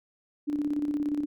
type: tone with tremolo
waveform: sine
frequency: 293.7 Hz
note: D4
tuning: in tune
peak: -24 dBFS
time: 0.47-1.26 s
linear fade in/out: 20 ms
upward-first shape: square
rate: 17 Hz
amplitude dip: 50%
effects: none